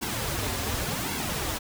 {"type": "noise with flanger", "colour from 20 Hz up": "pink", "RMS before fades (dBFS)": -30, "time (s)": [0.01, 1.59], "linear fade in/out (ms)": 20, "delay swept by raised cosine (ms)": [1.6, 6.3], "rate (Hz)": 0.89, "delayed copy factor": -0.75, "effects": []}